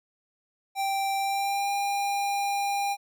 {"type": "tone with pitch glide", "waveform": "square", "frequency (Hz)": [784, 802.3], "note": ["G5", "G5"], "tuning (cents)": [0, 40], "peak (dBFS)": -26, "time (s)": [0.75, 2.97], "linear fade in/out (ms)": 50, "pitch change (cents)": 40, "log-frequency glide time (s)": [1.17, 1.7], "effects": []}